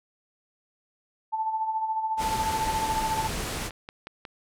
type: tone with tremolo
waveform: sine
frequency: 880 Hz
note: A5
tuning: in tune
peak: -23 dBFS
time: 1.32-3.28 s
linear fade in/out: 20 ms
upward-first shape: sine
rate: 14 Hz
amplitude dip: 55%
type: low-pass noise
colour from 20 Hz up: pink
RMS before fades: -32 dBFS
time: 2.17-3.71 s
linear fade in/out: 50 ms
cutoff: 12000 Hz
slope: 24 dB/octave
type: click train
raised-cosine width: 0.3 ms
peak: -23 dBFS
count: 9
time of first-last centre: 2.8-4.252 s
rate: 5.51 Hz
effects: none